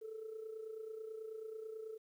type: tone with amplitude modulation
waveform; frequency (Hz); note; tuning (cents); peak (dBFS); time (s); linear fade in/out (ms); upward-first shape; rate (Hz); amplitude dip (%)
sine; 440; A4; 0; -40; 0.01-1.98; 20; sine; 29.2; 65
effects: tanh soft clip ceiling -38 dBFS + 12-bit